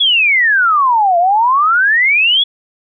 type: exponential two-way sweep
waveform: sine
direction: down then up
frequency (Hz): 3446 to 674 to 3446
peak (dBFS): -8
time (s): 0-2.44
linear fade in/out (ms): 10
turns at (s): 1.18
effects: none